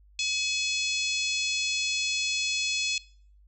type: harmonic tone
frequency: 850 Hz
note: G#5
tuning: 40 cents sharp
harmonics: 3 / 4 / 5 / 6 / 7 / 8 / 9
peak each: -30 / -32 / -34 / -36 / -37 / -38 / -39 dBFS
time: 0.19-2.98 s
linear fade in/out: 2 ms
effects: noise-tail reverb RT60 0.5 s tail -22 dB re dry + added 50 Hz sine -54 dBFS peak until 3.47 s